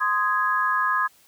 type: chord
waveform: sine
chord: Ab major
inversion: first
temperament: just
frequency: 1038.3 / 1245.9 / 1661.2 Hz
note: C6 / Eb6 / Ab6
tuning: -14 / +2 / 0 cents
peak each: -24 dBFS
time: 0-1.08 s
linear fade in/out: 20 ms
effects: white hiss -57 dBFS RMS until 1.27 s